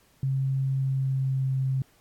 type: tone with pitch glide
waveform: sine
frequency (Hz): 134.3 to 132.68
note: C3 to C3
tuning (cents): +46 to +25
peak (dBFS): -23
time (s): 0.23-1.82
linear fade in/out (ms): 2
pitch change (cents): -21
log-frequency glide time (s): 0.75-1.53
effects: pink hiss -62 dBFS RMS until 2 s + AAC 64 kbps